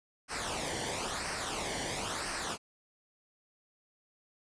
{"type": "noise with flanger", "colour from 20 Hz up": "pink", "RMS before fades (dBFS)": -36, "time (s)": [0.28, 2.58], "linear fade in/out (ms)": 50, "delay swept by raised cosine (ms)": [0.28, 0.79], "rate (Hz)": 0.99, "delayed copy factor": -0.65, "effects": ["resampled to 22050 Hz"]}